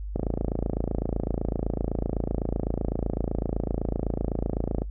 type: click train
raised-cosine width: 2 ms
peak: -13 dBFS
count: 131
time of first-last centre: 0.16-4.819 s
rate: 27.9 Hz
effects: noise-tail reverb RT60 0.1 s tail -21 dB re dry + added 50 Hz sine -31 dBFS peak until 4.9 s